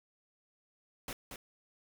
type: noise with echo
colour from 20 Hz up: pink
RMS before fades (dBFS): -41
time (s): 1.08-1.13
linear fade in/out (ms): 2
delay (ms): 230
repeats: 1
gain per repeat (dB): -5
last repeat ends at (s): 1.36
effects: none